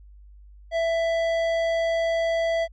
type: tone with tanh clipping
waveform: sine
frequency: 663 Hz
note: E5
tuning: 10 cents sharp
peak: -23 dBFS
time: 0.71-2.68 s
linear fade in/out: 50 ms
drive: 13 dB
effects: added 50 Hz sine -45 dBFS peak until 2.72 s